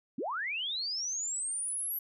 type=linear sweep; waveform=sine; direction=up; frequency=196 to 11840 Hz; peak=-32 dBFS; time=0.18-1.99 s; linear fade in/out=5 ms; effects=none